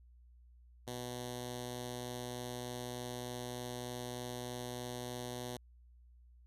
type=tone with notch filter; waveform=5% pulse; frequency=123.3 Hz; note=B2; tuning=2 cents flat; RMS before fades=-43 dBFS; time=0.87-5.57 s; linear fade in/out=5 ms; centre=1300 Hz; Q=0.76; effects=added 60 Hz sine -58 dBFS peak until 6.46 s + resampled to 32000 Hz